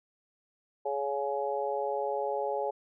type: harmonic tone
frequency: 140 Hz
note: C#3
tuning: 18 cents sharp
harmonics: 3 / 4 / 5 / 6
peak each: -34 / -33 / -38 / -34 dBFS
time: 0.85-2.71 s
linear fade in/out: 10 ms
effects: none